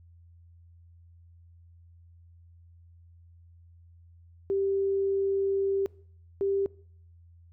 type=tone pair in turn; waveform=sine; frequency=392 / 394 Hz; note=G4 / G4; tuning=0 / +9 cents; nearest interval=unison; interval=9 cents; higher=second; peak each=-24 dBFS; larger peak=neither; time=4.5-5.86 / 6.41-6.66 s; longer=first; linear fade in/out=0 ms; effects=noise-tail reverb RT60 0.6 s tail -23 dB re dry + added 85 Hz sine -52 dBFS peak until 7.52 s